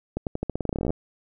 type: accelerating click train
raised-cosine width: 2 ms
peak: -13 dBFS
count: 19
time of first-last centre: 0.17-0.905 s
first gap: 98 ms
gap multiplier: 0.88
effects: none